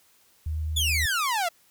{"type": "tone with vibrato", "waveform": "sine", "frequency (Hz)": 77.78, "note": "D#2", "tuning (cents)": 0, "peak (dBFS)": -26, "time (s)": [0.46, 1.06], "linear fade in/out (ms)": 5, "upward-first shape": "sine", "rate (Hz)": 9.5, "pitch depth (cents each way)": 8}
{"type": "exponential sweep", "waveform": "sawtooth", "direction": "down", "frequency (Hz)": [3558, 654], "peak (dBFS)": -20, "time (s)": [0.76, 1.49], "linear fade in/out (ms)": 10}
{"effects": ["white hiss -61 dBFS RMS until 1.7 s"]}